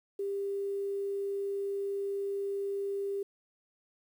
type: tone with quantisation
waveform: sine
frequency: 397.7 Hz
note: G4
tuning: 25 cents sharp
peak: -31 dBFS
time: 0.19-3.23 s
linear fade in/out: 5 ms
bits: 10
effects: none